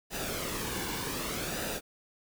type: noise with flanger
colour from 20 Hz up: pink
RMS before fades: -35 dBFS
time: 0.1-1.81 s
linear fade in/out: 50 ms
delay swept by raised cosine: 0.91 to 1.59 ms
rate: 0.65 Hz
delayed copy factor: -0.55
effects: none